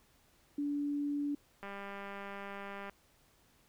sine tone, 288.7 Hz, D4, 30 cents flat, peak -32 dBFS, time 0.58-1.35 s, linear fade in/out 5 ms
click train, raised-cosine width 0.5 ms, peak -30 dBFS, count 253, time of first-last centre 1.63-2.896 s, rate 199 Hz
effects pink hiss -68 dBFS RMS until 3.68 s

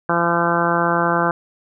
harmonic tone, 170.7 Hz, F3, 39 cents flat, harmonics 1 / 2 / 3 / 4 / 5 / 6 / 7 / 8 / 9, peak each -24 / -24 / -24 / -24 / -24 / -24 / -24 / -24 / -24 dBFS, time 0.09-1.31 s, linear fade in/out 2 ms, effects none

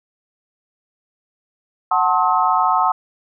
sine chord, F# diminished seventh, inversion none, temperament just, 740 / 888 / 1065.6 / 1278.7 Hz, F#5 / A5 / C6 / Eb6, 0 / +16 / +31 / +47 cents, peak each -19 dBFS, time 1.91-2.92 s, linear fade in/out 5 ms, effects none

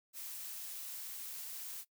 blue noise, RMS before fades -45 dBFS, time 0.13-1.85 s, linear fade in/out 50 ms, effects noise-tail reverb RT60 0.1 s tail -19 dB re dry

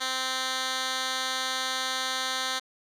10% pulse tone with band-pass filter, 260 Hz, C4, 11 cents flat, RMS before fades -30 dBFS, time 0-2.6 s, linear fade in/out 20 ms, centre 3800 Hz, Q 1, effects none

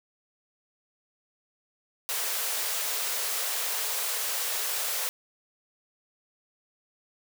white high-pass noise, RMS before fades -30 dBFS, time 2.09-5.09 s, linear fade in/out 0 ms, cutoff 400 Hz, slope 96 dB/octave, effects none

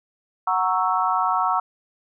sine chord, F# dominant seventh, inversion none, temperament equal, 740 / 932.3 / 1108.7 / 1318.5 Hz, F#5 / A#5 / C#6 / E6, 0 / 0 / 0 / 0 cents, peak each -24 dBFS, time 0.47-1.6 s, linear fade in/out 5 ms, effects none

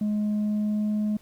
sine tone with pitch glide, 210 to 211.3 Hz, G#3 to G#3, +19 to +30 cents, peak -20 dBFS, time 0.01-1.17 s, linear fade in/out 5 ms, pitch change +11 cents, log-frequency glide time 0.36-0.91 s, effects tanh soft clip ceiling -22 dBFS + pink hiss -58 dBFS RMS until 1.21 s

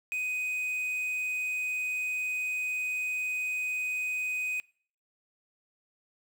triangle tone with quantisation, 2501 Hz, D#7, 8 cents sharp, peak -28 dBFS, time 0.12-4.6 s, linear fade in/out 0 ms, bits 8, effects noise-tail reverb RT60 0.5 s tail -23 dB re dry

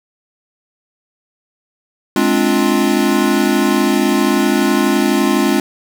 square chord, D half-diminished seventh, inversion second, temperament equal with one note detuned, 209.9 / 261.6 / 293.7 / 349.2 Hz, Ab3 / C4 / D4 / F4, +19 / 0 / 0 / 0 cents, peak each -18 dBFS, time 2.16-5.6 s, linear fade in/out 2 ms, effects none

